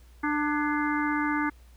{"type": "harmonic tone with a mistuned harmonic", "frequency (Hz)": 297.4, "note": "D4", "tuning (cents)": 22, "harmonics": [1, 3, 4, 5, 6, 7], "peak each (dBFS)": [-27, -32, -33, -34, -35, -35], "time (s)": [0.23, 1.5], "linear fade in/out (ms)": 10, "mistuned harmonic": 6, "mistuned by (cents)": -84, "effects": ["added 60 Hz sine -50 dBFS peak until 1.76 s", "pink hiss -62 dBFS RMS until 1.76 s"]}